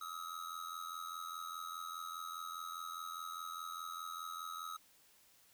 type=tone with amplitude modulation; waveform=square; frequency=1278 Hz; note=D#6; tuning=46 cents sharp; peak=-40 dBFS; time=0.01-4.77 s; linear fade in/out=5 ms; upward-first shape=sine; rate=84.9 Hz; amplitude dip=80%; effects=white hiss -67 dBFS RMS until 5.53 s